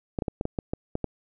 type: clicks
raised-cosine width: 2 ms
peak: -14 dBFS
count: 9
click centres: 0.188 / 0.222 / 0.282 / 0.411 / 0.454 / 0.588 / 0.735 / 0.954 / 1.043 s
effects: none